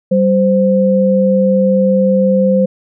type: tone pair together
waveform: sine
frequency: 193.5 / 519 Hz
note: G3 / C5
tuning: -22 / -14 cents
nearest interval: octave + perfect fourth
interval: 1708 cents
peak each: -11 dBFS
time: 0.11-2.66 s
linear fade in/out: 10 ms
effects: none